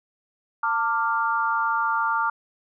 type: chord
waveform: sine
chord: D minor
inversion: second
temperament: equal with one note detuned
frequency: 901.1 / 1174.7 / 1396.9 Hz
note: A5 / D6 / F6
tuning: +41 / 0 / 0 cents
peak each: -25 dBFS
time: 0.63-2.3 s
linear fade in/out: 5 ms
effects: none